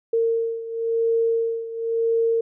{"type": "beating tone pair", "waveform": "sine", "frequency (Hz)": [457.2, 458.16], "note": ["A#4", "A#4"], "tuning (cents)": [-34, -30], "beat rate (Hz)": 0.96, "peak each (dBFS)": [-21, -25], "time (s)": [0.13, 2.41], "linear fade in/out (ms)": 5, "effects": []}